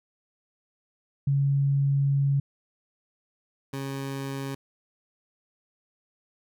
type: tone pair in turn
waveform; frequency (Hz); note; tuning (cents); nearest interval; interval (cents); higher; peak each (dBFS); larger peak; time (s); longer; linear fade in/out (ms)
sine / 20% pulse; 139.4 / 136.69; C#3 / C#3; +10 / -24; unison; 34; first; -20 / -26; first; 1.27-2.4 / 3.73-4.55; first; 5
effects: none